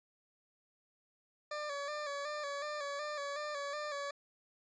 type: tone with vibrato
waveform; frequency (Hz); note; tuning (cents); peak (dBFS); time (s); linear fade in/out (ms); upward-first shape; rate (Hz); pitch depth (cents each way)
20% pulse; 582; D5; -16; -33; 1.51-4.11; 5; square; 2.7; 47
effects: resampled to 16000 Hz